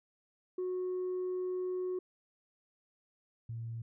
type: tone pair in turn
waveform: sine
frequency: 366.5 / 114.97 Hz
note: F#4 / A#2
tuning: -16 / -23 cents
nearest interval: octave + minor sixth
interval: 2007 cents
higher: first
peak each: -31 / -37 dBFS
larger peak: first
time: 0.58-1.99 / 3.49-3.82 s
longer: first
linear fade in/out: 5 ms
effects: tanh soft clip ceiling -31 dBFS